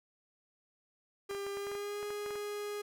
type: tone with pitch glide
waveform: 45% pulse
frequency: 399.3 to 413.6 Hz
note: G4 to G#4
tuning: +32 to -7 cents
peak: -37 dBFS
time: 1.29-2.82 s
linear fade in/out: 10 ms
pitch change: +61 cents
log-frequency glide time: 1.52-2.03 s
type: clicks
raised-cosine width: 0.5 ms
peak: -31 dBFS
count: 12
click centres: 1.311 / 1.349 / 1.466 / 1.571 / 1.669 / 1.716 / 1.752 / 2.029 / 2.105 / 2.262 / 2.307 / 2.356 s
effects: none